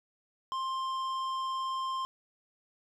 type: tone with tanh clipping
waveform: sine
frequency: 1053 Hz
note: C6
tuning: 11 cents sharp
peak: -33 dBFS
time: 0.52-2.05 s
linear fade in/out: 0 ms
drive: 11 dB
effects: none